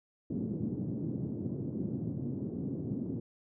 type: band-pass noise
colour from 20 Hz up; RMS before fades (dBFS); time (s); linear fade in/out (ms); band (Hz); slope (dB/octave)
white; -36; 0.3-3.2; 5; 110 to 290; 24
effects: none